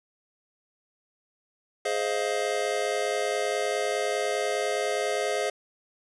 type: chord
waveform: square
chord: F minor seventh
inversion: first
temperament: just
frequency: 419.1 / 523.8 / 628.6 / 698.5 Hz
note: Ab4 / C5 / Eb5 / F5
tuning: +16 / +2 / +18 / 0 cents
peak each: -31 / -32 / -32 / -33 dBFS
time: 1.85-5.5 s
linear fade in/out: 5 ms
effects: resampled to 24000 Hz